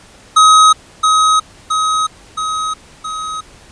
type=tone with echo; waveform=square; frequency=1267 Hz; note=D#6; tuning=31 cents sharp; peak=-5 dBFS; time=0.36-0.73 s; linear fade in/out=10 ms; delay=670 ms; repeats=4; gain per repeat=-4 dB; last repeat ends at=3.41 s; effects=pink hiss -42 dBFS RMS until 3.71 s + resampled to 22050 Hz